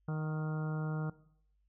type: harmonic tone with a mistuned harmonic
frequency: 155.56 Hz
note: D#3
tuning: in tune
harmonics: 1 / 2 / 3 / 4 / 5 / 6 / 7 / 8 / 9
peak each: -33 / -47 / -46 / -51 / -50 / -55 / -55 / -53 / -51 dBFS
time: 0.08-1.1 s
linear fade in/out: 5 ms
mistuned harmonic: 5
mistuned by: -24 cents
effects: noise-tail reverb RT60 0.7 s tail -19 dB re dry + added 50 Hz sine -70 dBFS peak until 1.68 s